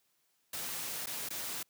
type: noise with dropouts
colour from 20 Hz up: white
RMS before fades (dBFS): -39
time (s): 0.53-1.63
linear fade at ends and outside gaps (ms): 5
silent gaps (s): 1.061-1.069 / 1.289-1.304
effects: white hiss -75 dBFS RMS until 1.69 s + high-pass 100 Hz 12 dB/octave